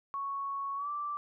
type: tone with pitch glide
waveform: sine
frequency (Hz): 1108.7 to 1169.9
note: C#6 to D6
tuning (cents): 0 to -7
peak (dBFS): -33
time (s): 0.14-1.17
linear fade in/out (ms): 0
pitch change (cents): +93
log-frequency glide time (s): 0.76-0.89
effects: none